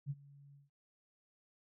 sine tone with ADSR envelope, 141.3 Hz, C#3, 34 cents sharp, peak -34 dBFS, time 0.06-0.7 s, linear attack 43 ms, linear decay 39 ms, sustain -22 dB, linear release 160 ms, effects none

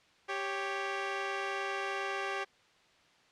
10% pulse tone pair together, 392.8 / 554.4 Hz, G4 / C#5, +4 / 0 cents, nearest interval tritone, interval 596 cents, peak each -26 / -31 dBFS, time 0.28-2.45 s, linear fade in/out 20 ms, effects white hiss -64 dBFS RMS until 3.31 s + low-pass 4000 Hz 12 dB/octave

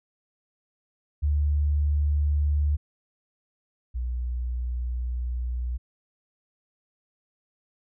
sine tone pair in turn, 73.42 / 61.06 Hz, D2 / B1, 0 / -19 cents, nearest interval minor third, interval 319 cents, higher first, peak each -20 / -26 dBFS, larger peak first, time 1.22-2.77 / 3.94-5.78 s, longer second, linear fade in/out 20 ms, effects none

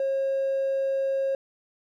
triangle tone, 541 Hz, C#5, 42 cents flat, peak -20 dBFS, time 0-1.35 s, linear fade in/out 2 ms, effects tanh soft clip ceiling -19 dBFS

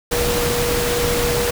sine tone in noise, 480.1 Hz, B4, 49 cents flat, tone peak -20 dBFS, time 0.11-1.51 s, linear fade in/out 10 ms, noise pink, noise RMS -21 dBFS, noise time 0.11-1.51 s, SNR -2 dB, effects none

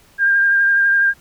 sine tone with vibrato, 1602 Hz, G6, 37 cents sharp, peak -11 dBFS, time 0.18-1.14 s, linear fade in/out 50 ms, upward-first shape triangle, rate 12 Hz, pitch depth 21 cents each way, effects pink hiss -51 dBFS RMS until 1.2 s

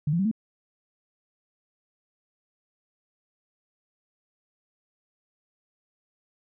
sine tone with pitch steps, 148.7 / 169.83 / 193.96 / 221.5 Hz, D3 / F3 / G3 / A3, +22 / -48 / -18 / +12 cents, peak -21 dBFS, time 0.07-0.314 s, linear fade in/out 5 ms, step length 61 ms, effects none

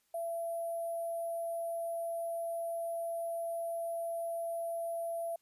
sine tone with sample-and-hold, 672 Hz, E5, 33 cents sharp, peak -34 dBFS, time 0.14-5.36 s, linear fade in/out 5 ms, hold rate 11025 Hz, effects white hiss -75 dBFS RMS until 5.41 s + resampled to 32000 Hz

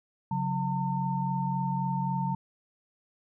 sine tone cluster, 138.4 / 182.1 / 906 Hz, C#3 / F#3 / A#5, -2 / -27 / -50 cents, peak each -31 dBFS, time 0.31-2.35 s, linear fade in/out 5 ms, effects none

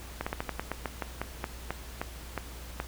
slowing click train, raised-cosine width 0.5 ms, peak -16 dBFS, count 15, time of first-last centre 0.21-2.801 s, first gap 55 ms, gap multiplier 1.17, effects added 60 Hz sine -43 dBFS peak until 2.87 s + pink hiss -47 dBFS RMS until 2.87 s

